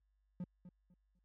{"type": "tone with echo", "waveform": "triangle", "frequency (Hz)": 178.8, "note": "F3", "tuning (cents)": 41, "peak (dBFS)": -37, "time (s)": [0.4, 0.44], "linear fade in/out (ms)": 2, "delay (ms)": 250, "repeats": 3, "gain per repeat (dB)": -12, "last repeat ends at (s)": 1.19, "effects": ["added 50 Hz sine -70 dBFS peak until 1.24 s", "high-pass 60 Hz 12 dB/octave"]}